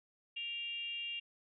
sine tone with frequency modulation, 2794 Hz, F7, in tune, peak -38 dBFS, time 0.36-1.2 s, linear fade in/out 10 ms, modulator 451 Hz, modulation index 0.54, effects none

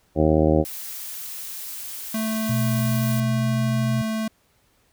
harmonic tone, 77.78 Hz, D#2, in tune, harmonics 1 / 2 / 3 / 4 / 5 / 6 / 7 / 8 / 9 / 10, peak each -23 / -23 / -25 / -21 / -24 / -27 / -22 / -33 / -30 / -33 dBFS, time 0.15-0.65 s, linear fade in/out 50 ms
blue noise, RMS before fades -34 dBFS, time 0.65-3.2 s, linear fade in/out 0 ms
square tone, 220 Hz, A3, in tune, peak -24 dBFS, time 2.14-4.28 s, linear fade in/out 5 ms
sine tone with pitch glide, 123.3 to 126.77 Hz, B2 to B2, -2 to +46 cents, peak -21 dBFS, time 2.49-4.02 s, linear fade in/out 5 ms, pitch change +48 cents, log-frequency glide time 2.75-3.52 s
effects pink hiss -63 dBFS RMS until 4.92 s

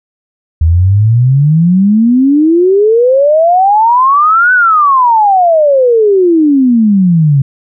sine exponential two-way sweep, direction up then down, 77.78 to 1517 to 133.8 Hz, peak -4 dBFS, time 0.61-7.42 s, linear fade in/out 5 ms, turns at 4.53 s, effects none

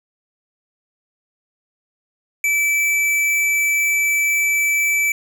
square tone, 2314 Hz, D7, 26 cents flat, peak -16 dBFS, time 2.44-5.12 s, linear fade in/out 2 ms, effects none

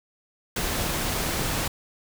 pink noise, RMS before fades -27 dBFS, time 0.56-1.68 s, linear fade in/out 5 ms, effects none

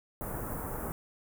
pink band-stop noise, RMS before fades -37 dBFS, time 0.21-0.92 s, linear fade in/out 0 ms, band 1400 to 11000 Hz, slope 24 dB/octave, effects none

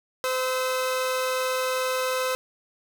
sawtooth tone pair together, 513.5 / 1295 Hz, C5 / E6, -33 / -31 cents, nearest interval octave + major third, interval 1602 cents, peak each -21 / -27 dBFS, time 0.24-2.35 s, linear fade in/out 0 ms, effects none

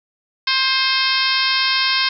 harmonic tone with a mistuned harmonic, 528 Hz, C5, 16 cents sharp, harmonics 2 / 3 / 4 / 5 / 6 / 7 / 8 / 9 / 10, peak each -24 / -24 / -24 / -24 / -24 / -24 / -24 / -24 / -24 dBFS, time 0.47-2.09 s, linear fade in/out 5 ms, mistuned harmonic 5, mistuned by -36 cents, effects none

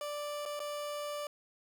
30% pulse tone with dropouts, 587.3 Hz, D5, in tune, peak -34 dBFS, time 0.01-1.27 s, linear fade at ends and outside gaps 2 ms, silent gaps 0.454-0.459 / 0.594-0.601 s, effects 11-bit

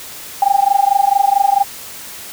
sine tone with amplitude modulation, 798 Hz, G5, 31 cents sharp, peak -6 dBFS, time 0.42-1.64 s, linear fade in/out 2 ms, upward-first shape sine, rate 24.5 Hz, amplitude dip 95%, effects white hiss -32 dBFS RMS until 2.32 s

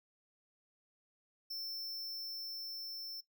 square tone with level ramp, 5350 Hz, E8, 25 cents sharp, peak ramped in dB -39 to -42 dBFS, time 1.5-3.21 s, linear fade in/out 10 ms, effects noise-tail reverb RT60 0.1 s tail -17 dB re dry

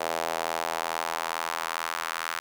sawtooth tone with high-pass filter sweep, 82.3 Hz, E2, 2 cents flat, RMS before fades -31 dBFS, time 0-2.4 s, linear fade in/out 10 ms, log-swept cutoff 630 to 1300 Hz, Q 1.8, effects none

